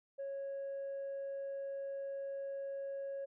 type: tone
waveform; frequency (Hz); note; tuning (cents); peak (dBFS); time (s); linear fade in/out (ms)
sine; 551; C#5; -11; -37; 0.18-3.26; 20
effects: tanh soft clip ceiling -37 dBFS